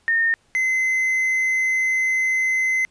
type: tone pair in turn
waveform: sine / triangle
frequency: 1829 / 2053 Hz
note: A#6 / C7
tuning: -33 / -33 cents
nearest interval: major second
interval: 200 cents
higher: second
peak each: -16 dBFS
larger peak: neither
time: 0.08-0.34 / 0.55-2.85 s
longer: second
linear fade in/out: 0 ms
effects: pink hiss -61 dBFS RMS until 2.9 s + resampled to 22050 Hz